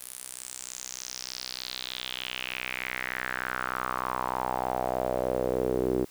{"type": "tone with band-pass filter sweep", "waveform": "sawtooth", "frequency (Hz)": 63.3, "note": "B1", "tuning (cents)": 43, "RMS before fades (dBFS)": -32, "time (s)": [0, 6.05], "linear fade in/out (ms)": 10, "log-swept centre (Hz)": [11000, 360], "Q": 4, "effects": ["white hiss -54 dBFS RMS until 6.1 s"]}